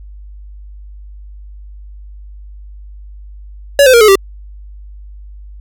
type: tone with pitch steps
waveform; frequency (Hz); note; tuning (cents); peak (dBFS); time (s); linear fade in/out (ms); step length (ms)
square; 565 / 515.1 / 469.6 / 428.2 / 390.4; C#5 / C5 / A#4 / A4 / G4; +33 / -27 / +13 / -47 / -7; -4; 3.79-4.155; 2; 73
effects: added 50 Hz sine -30 dBFS peak until 5.6 s